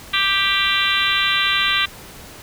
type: harmonic tone with a mistuned harmonic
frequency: 393.1 Hz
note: G4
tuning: 5 cents sharp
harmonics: 3 / 4 / 5 / 6 / 7 / 8 / 9 / 10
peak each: -24 / -24 / -24 / -24 / -24 / -24 / -24 / -24 dBFS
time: 0.13-1.86 s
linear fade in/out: 10 ms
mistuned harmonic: 9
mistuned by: -16 cents
effects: pink hiss -39 dBFS RMS until 2.42 s